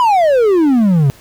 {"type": "exponential sweep", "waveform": "triangle", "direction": "down", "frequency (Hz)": [1017, 130.81], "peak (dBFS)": -6, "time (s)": [0, 1.1], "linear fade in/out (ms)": 0, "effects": ["pink hiss -43 dBFS RMS until 1.2 s"]}